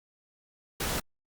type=noise; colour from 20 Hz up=pink; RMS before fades=-31 dBFS; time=0.8-1 s; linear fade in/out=5 ms; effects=Opus 48 kbps